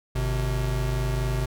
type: tone pair together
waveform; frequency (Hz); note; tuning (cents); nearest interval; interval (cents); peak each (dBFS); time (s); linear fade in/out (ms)
square; 50.52 / 127.3; G#1 / C3; -47 / -47; octave + major third; 1600; -27; 0.15-1.46; 10
effects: none